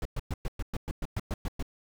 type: noise bursts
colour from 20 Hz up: brown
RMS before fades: -31 dBFS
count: 12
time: 0.02-1.626 s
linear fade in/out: 2 ms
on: 33 ms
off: 110 ms
effects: none